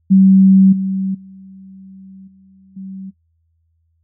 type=tone with level steps; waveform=sine; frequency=191.5 Hz; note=G3; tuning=40 cents flat; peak=-5 / -16 / -35 / -44 / -27 dBFS; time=0.1-3.11 s; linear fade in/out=20 ms; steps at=0.72 / 1.14 / 2.27 / 2.76 s; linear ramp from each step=10 ms; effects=noise-tail reverb RT60 0.1 s tail -19 dB re dry + added 82 Hz sine -59 dBFS peak until 4.03 s